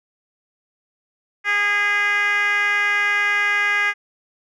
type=tone with band-pass filter; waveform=10% pulse; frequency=409.9 Hz; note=G#4; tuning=23 cents flat; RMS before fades=-19 dBFS; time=1.44-3.94 s; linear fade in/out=50 ms; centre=1900 Hz; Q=3.8; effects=none